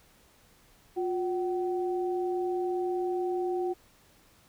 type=tone pair together; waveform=sine; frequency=357.3 / 757.9 Hz; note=F4 / F#5; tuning=+40 / +41 cents; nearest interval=octave + minor second; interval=1301 cents; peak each=-28 / -35 dBFS; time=0.96-3.74 s; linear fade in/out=20 ms; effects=pink hiss -61 dBFS RMS until 4.48 s